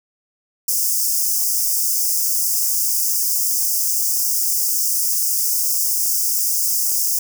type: high-pass noise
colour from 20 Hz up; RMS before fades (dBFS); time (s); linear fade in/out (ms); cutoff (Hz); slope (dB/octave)
white; -19; 0.68-7.19; 5; 5000; 96
effects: none